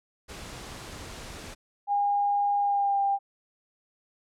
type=noise; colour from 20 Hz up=pink; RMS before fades=-41 dBFS; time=0.28-1.55 s; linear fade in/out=20 ms
type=tone with pitch glide; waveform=sine; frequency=812 to 795.7 Hz; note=G#5 to G5; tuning=-39 to +26 cents; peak=-22 dBFS; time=1.87-3.19 s; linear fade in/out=50 ms; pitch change=-35 cents; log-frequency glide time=2.59-3 s
effects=low-pass 9000 Hz 12 dB/octave